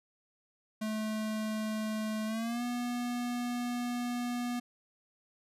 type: tone with pitch glide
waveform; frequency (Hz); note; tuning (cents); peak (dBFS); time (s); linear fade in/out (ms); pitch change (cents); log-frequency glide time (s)
square; 216.5 to 243; A3 to B3; -28 to -28; -33; 0.81-4.6; 10; +200; 2.26-2.63
effects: resampled to 32000 Hz